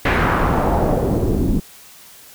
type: noise with low-pass filter sweep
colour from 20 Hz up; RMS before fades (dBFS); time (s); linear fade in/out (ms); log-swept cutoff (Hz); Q
pink; -17; 0.05-1.6; 5; 2100 to 240; 1.7
effects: white hiss -43 dBFS RMS until 2.34 s